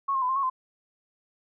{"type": "tone with pitch steps", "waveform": "sine", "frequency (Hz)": [1100, 1064, 1005, 1054, 1103, 1034], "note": ["C#6", "C6", "B5", "C6", "C#6", "C6"], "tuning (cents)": [-14, 29, 30, 12, -9, -21], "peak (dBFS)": -23, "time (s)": [0.08, 0.5], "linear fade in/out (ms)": 10, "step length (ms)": 70, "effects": []}